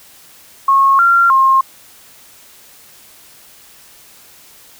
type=tone with pitch steps; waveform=sine; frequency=1090 / 1379 / 1067 Hz; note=C#6 / F6 / C6; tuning=-29 / -22 / +34 cents; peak=-7 dBFS; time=0.68-1.61 s; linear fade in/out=5 ms; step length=310 ms; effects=white hiss -43 dBFS RMS until 4.79 s